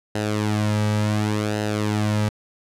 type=tone with flanger; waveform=sawtooth; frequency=105.9 Hz; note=G#2; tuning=34 cents sharp; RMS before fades=-22 dBFS; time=0.15-2.29 s; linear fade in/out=5 ms; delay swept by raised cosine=0.87 to 2.87 ms; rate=0.69 Hz; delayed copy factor=-0.65; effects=low-pass 10000 Hz 12 dB/octave